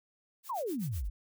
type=noise with tremolo; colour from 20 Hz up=blue; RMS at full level=-46 dBFS; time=0.43-1.08 s; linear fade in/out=50 ms; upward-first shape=sine; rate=7.9 Hz; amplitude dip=100%
type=exponential sweep; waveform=sine; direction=down; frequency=1141 to 41.51 Hz; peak=-32 dBFS; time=0.49-1.1 s; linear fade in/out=10 ms
effects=none